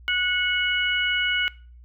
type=harmonic tone; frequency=733 Hz; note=F#5; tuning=16 cents flat; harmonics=2 / 3 / 4; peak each=-25 / -25 / -25 dBFS; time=0.08-1.48 s; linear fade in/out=0 ms; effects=noise-tail reverb RT60 0.4 s tail -21 dB re dry + added 60 Hz sine -44 dBFS peak until 1.84 s